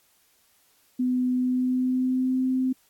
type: tone with pitch glide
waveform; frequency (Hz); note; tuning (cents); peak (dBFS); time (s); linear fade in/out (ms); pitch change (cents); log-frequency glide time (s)
sine; 251.6 to 258.5; B3 to C4; +32 to -21; -21; 0.99-2.73; 10; +47; 1.34-2.43
effects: white hiss -63 dBFS RMS until 2.89 s + AAC 64 kbps